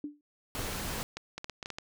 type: tone with exponential decay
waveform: sine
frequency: 293.7 Hz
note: D4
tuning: in tune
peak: -31 dBFS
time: 0.04-0.21 s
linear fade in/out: 2 ms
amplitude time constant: 36 ms
type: noise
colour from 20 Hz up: pink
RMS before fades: -36 dBFS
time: 0.55-1.03 s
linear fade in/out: 0 ms
type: clicks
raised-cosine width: 0.2 ms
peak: -21 dBFS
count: 8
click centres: 1.17 / 1.38 / 1.444 / 1.497 / 1.628 / 1.659 / 1.703 / 1.785 s
effects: none